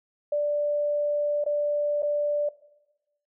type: tone with dropouts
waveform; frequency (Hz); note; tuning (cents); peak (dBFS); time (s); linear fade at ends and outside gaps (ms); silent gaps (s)
sine; 587.3; D5; 0; -22; 0.32-2.49; 5; 1.441-1.462 / 2.023-2.029
effects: noise-tail reverb RT60 1.0 s tail -18 dB re dry